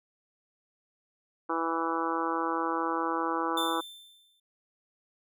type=harmonic tone; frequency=164.81 Hz; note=E3; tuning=in tune; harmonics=2 / 3 / 4 / 5 / 6 / 7 / 8 / 9; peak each=-33 / -36 / -44 / -36 / -34 / -34 / -36 / -41 dBFS; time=1.49-3.81 s; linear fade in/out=10 ms
type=tone with exponential decay; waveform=45% pulse; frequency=3552 Hz; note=A7; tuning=16 cents sharp; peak=-29 dBFS; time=3.57-4.4 s; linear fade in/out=5 ms; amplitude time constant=180 ms
effects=none